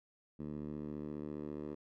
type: tone with band-pass filter sweep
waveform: 10% pulse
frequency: 74.7 Hz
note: D2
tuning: 30 cents sharp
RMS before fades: -43 dBFS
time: 0.39-1.75 s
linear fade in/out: 10 ms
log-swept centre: 220 to 360 Hz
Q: 1.3
effects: none